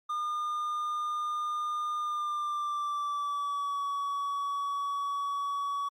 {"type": "tone with pitch glide", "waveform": "triangle", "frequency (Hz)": [1212, 1130.8], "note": ["D#6", "C#6"], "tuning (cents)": [-46, 34], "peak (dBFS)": -28, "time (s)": [0.09, 5.89], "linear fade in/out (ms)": 10, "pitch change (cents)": -120, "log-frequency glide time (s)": [1.98, 3.84], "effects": ["Opus 48 kbps"]}